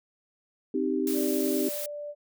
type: chord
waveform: sine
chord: C minor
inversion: none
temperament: equal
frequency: 261.6 / 311.1 / 392 Hz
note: C4 / Eb4 / G4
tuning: 0 / 0 / 0 cents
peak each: -29 dBFS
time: 0.74-1.69 s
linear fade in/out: 5 ms
type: noise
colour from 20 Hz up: blue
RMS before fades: -35 dBFS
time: 1.07-1.86 s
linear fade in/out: 2 ms
type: tone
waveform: sine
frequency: 587.3 Hz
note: D5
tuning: in tune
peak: -34 dBFS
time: 1.13-2.15 s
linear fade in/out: 50 ms
effects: none